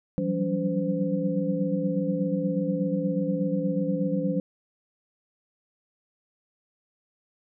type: tone cluster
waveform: sine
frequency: 168.9 / 185.6 / 193.9 / 285.2 / 513 Hz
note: E3 / F#3 / G3 / C#4 / C5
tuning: +42 / +6 / -19 / +49 / -34 cents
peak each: -30 dBFS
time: 0.18-4.4 s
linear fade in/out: 0 ms
effects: none